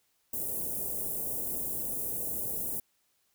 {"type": "band-stop noise", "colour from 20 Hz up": "white", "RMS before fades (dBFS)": -34, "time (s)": [0.33, 2.8], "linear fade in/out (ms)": 5, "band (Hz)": [610, 9800], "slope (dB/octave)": 24, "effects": ["white hiss -73 dBFS RMS until 3.34 s"]}